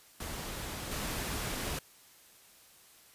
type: noise with level steps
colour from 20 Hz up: pink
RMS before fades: -40 / -36 dBFS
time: 0.2-1.79 s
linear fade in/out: 5 ms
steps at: 0.91 s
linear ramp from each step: 5 ms
effects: white hiss -59 dBFS RMS until 3.14 s + resampled to 32000 Hz